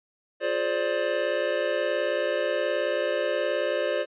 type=chord; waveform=square; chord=D half-diminished seventh; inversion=first; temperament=just; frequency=352.4 / 422.9 / 528.6 / 587.3 Hz; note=F4 / Ab4 / C5 / D5; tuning=+16 / +31 / +18 / 0 cents; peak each=-34 / -34 / -29 / -28 dBFS; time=0.4-4.06 s; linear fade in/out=50 ms; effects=resampled to 8000 Hz